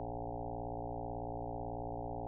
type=tone with frequency modulation; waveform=sine; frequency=415.3 Hz; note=G#4; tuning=in tune; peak=-38 dBFS; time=0-2.27 s; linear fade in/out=0 ms; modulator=58.2 Hz; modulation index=7.1; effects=none